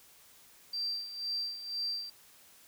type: tone with tremolo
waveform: sine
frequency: 4699 Hz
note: D8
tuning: in tune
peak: -31 dBFS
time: 0.73-2.1 s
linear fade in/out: 5 ms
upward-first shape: sine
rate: 2 Hz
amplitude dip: 70%
effects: white hiss -59 dBFS RMS until 2.67 s